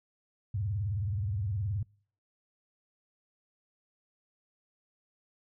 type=tone with vibrato; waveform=sine; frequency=100 Hz; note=G2; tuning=35 cents sharp; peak=-29 dBFS; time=0.54-1.83 s; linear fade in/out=5 ms; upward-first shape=triangle; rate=19 Hz; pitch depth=280 cents each way; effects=noise-tail reverb RT60 0.5 s tail -26 dB re dry